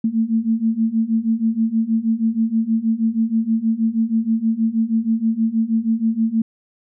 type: beating tone pair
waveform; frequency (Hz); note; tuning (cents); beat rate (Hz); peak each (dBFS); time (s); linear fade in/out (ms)
sine; 221.2 / 227.5; A3 / A#3; +9 / -42; 6.3; -20 / -18; 0.04-6.42; 5
effects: none